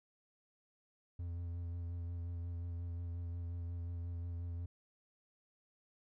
triangle tone with vibrato, 86 Hz, F2, 26 cents flat, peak -37 dBFS, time 1.19-4.66 s, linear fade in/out 5 ms, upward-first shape sine, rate 5.6 Hz, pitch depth 23 cents each way, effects none

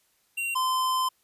square tone pair in turn, 2753 / 1031.2 Hz, F7 / C6, -25 / -26 cents, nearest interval octave + perfect fourth, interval 1701 cents, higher first, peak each -28 / -24 dBFS, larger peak second, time 0.37-0.55 / 0.55-1.09 s, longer second, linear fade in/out 10 ms, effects white hiss -68 dBFS RMS until 1.23 s + resampled to 32000 Hz

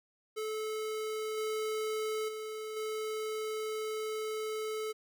square tone with level steps, 433.8 Hz, A4, 25 cents flat, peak -35 / -33 / -39 / -35 dBFS, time 0.36-4.93 s, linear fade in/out 20 ms, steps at 1.37 / 2.28 / 2.76 s, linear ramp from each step 10 ms, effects none

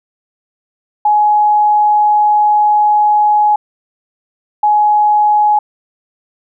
sine tone bursts at uneven times, 840 Hz, G#5, 19 cents sharp, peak -7 dBFS, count 2, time 1.05-3.56 / 4.63-5.59 s, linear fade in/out 5 ms, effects none

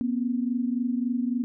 sine tone pair together, 240 / 263.6 Hz, B3 / C4, -49 / +13 cents, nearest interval major second, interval 162 cents, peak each -25 / -29 dBFS, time 0.01-1.44 s, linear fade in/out 0 ms, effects none

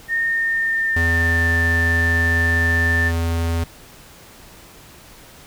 sine tone with pitch glide, 1833 to 1777.7 Hz, A#6 to A6, -30 to +17 cents, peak -17 dBFS, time 0.08-3.12 s, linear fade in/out 50 ms, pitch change -53 cents, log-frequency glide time 0.24-1.5 s
square tone, 83.5 Hz, E2, 23 cents sharp, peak -19 dBFS, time 0.96-3.64 s, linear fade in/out 5 ms
effects pink hiss -44 dBFS RMS until 5.46 s

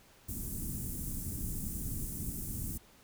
pink band-stop noise, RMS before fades -38 dBFS, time 0.28-2.78 s, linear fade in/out 10 ms, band 270 to 8100 Hz, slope 24 dB/octave, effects pink hiss -61 dBFS RMS until 3.03 s

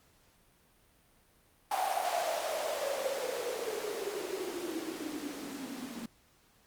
blue noise with band-pass filter sweep, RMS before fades -36 dBFS, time 1.71-6.06 s, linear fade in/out 5 ms, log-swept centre 790 to 230 Hz, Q 9.9, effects pink hiss -66 dBFS RMS until 6.66 s + Opus 48 kbps

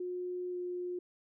sine tone with pitch glide, 360 to 357.3 Hz, F#4 to F4, -47 to +40 cents, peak -35 dBFS, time 0-0.99 s, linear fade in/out 5 ms, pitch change -13 cents, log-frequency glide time 0.51-0.56 s, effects none

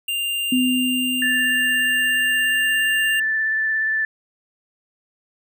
square tone, 2794 Hz, F7, in tune, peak -22 dBFS, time 0.08-3.2 s, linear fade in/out 5 ms
sine tone with exponential decay, 252.9 Hz, B3, 41 cents sharp, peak -15 dBFS, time 0.52-3.33 s, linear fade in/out 5 ms, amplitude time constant 610 ms
sine tone with vibrato, 1760 Hz, A6, in tune, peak -18 dBFS, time 1.22-4.05 s, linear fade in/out 2 ms, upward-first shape triangle, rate 17 Hz, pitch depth 16 cents each way
effects none

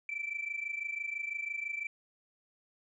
sine tone pair together, 2323 / 2349 Hz, D7 / D7, -20 / 0 cents, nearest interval unison, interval 20 cents, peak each -36 / -38 dBFS, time 0.09-1.87 s, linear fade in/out 2 ms, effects tanh soft clip ceiling -28 dBFS

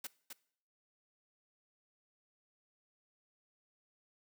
white noise with echo, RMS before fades -42 dBFS, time 0.04-0.07 s, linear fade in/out 5 ms, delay 260 ms, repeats 1, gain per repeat -5 dB, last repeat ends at 0.33 s, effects noise-tail reverb RT60 0.6 s tail -21 dB re dry + high-pass 200 Hz 12 dB/octave

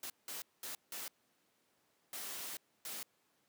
white noise bursts at uneven times, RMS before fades -44 dBFS, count 6, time 0.03-0.1 / 0.28-0.42 / 0.63-0.75 / 0.92-1.08 / 2.13-2.57 / 2.85-3.03 s, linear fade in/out 2 ms, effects pink hiss -75 dBFS RMS until 3.48 s + high-pass 200 Hz 12 dB/octave

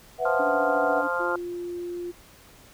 sine chord, B suspended fourth, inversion none, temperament just, 493.9 / 658.5 / 740.8 Hz, B4 / E5 / F#5, 0 / -2 / +2 cents, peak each -27 dBFS, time 0.18-1.04 s, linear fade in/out 50 ms
harmonic tone, 174.61 Hz, F3, in tune, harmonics 3 / 4 / 5 / 6 / 7 / 8, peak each -29 / -36 / -32 / -32 / -36 / -28 dBFS, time 0.25-1.36 s, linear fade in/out 5 ms
sine tone with tremolo, 289.3 Hz, D4, 26 cents flat, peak -29 dBFS, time 0.39-1.08 s, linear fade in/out 10 ms, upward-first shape triangle, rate 14 Hz, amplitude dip 60%
sine tone, 350 Hz, F4, 4 cents sharp, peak -30 dBFS, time 1.19-2.12 s, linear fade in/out 20 ms
effects pink hiss -52 dBFS RMS until 2.73 s

